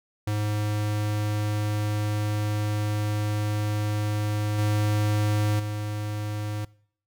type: tone with level steps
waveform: square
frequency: 105.2 Hz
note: G#2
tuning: 23 cents sharp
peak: -25 / -22 / -29 dBFS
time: 0.27-6.65 s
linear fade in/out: 5 ms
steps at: 4.58 / 5.59 s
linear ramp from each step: 10 ms
effects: noise-tail reverb RT60 0.6 s tail -23 dB re dry